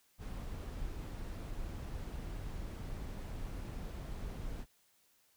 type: noise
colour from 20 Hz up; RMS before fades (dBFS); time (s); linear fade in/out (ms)
brown; -42; 0.18-4.66; 50
effects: white hiss -71 dBFS RMS until 5.36 s